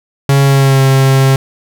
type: tone with pitch glide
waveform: 45% pulse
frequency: 138.59 to 134.33 Hz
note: C#3 to C3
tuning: 0 to +46 cents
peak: -6 dBFS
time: 0.29-1.36 s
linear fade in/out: 2 ms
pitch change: -54 cents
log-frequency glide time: 0.43-0.82 s
effects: none